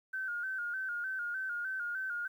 sine tone with vibrato, 1480 Hz, F#6, in tune, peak -34 dBFS, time 0.13-2.28 s, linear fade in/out 10 ms, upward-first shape square, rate 3.3 Hz, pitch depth 66 cents each way, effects 11-bit

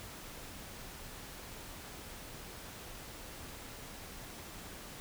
silence, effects pink hiss -48 dBFS RMS until 5 s

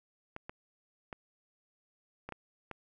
clicks, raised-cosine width 0.5 ms, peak -26 dBFS, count 6, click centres 0.364 / 0.495 / 1.128 / 2.29 / 2.323 / 2.713 s, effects none

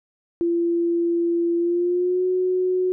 sine tone with pitch glide, 340.9 to 367.5 Hz, F4 to F#4, -42 to -12 cents, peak -18 dBFS, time 0.41-2.92 s, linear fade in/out 0 ms, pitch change +130 cents, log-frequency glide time 1.57-2.25 s, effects none

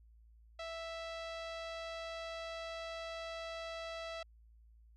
sawtooth tone with low-pass filter, 659.3 Hz, E5, in tune, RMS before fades -44 dBFS, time 0.59-4.23 s, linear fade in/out 5 ms, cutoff 4200 Hz, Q 1.5, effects added 56 Hz sine -59 dBFS peak until 4.96 s

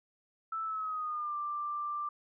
sine tone with pitch glide, 1318.5 to 1181.5 Hz, E6 to D6, 0 to +10 cents, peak -33 dBFS, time 0.52-2.09 s, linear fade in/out 5 ms, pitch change -190 cents, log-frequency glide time 0.64-1.36 s, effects none

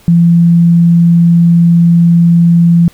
sine tone, 170 Hz, F3, 46 cents flat, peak -3 dBFS, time 0.08-2.88 s, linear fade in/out 0 ms, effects pink hiss -43 dBFS RMS until 2.93 s

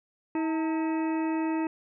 harmonic tone with a mistuned harmonic, 320.8 Hz, E4, 47 cents flat, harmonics 1 / 2 / 3 / 4 / 5 / 6 / 7 / 8, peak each -26 / -40 / -35 / -46 / -49 / -45 / -53 / -44 dBFS, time 0.35-1.67 s, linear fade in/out 2 ms, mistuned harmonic 3, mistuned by -94 cents, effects none

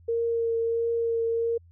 sine tone with vibrato, 461.4 Hz, A#4, 18 cents flat, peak -23 dBFS, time 0.08-1.58 s, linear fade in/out 10 ms, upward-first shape triangle, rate 1.5 Hz, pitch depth 15 cents each way, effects added 85 Hz sine -51 dBFS peak until 1.71 s

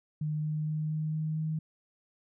sine tone with pitch steps, 152.5 / 153.38 / 154.27 / 155.17 / 156.06 / 156.97 Hz, D#3 / D#3 / D#3 / D#3 / D#3 / D#3, -34 / -24 / -14 / -4 / +6 / +16 cents, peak -29 dBFS, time 0.21-1.59 s, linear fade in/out 5 ms, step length 230 ms, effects none

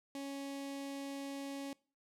sawtooth tone with notch filter, 277.2 Hz, C#4, in tune, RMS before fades -43 dBFS, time 0.15-1.73 s, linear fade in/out 2 ms, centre 1400 Hz, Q 1.6, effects noise-tail reverb RT60 0.4 s tail -23 dB re dry + low-pass 12000 Hz 12 dB/octave

